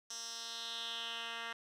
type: tone with band-pass filter sweep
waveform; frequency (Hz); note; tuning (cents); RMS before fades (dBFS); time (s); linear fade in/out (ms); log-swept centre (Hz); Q
10% pulse; 230.8; A#3; -17; -43; 0.1-1.53; 5; 5900 to 2200; 3.2
effects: none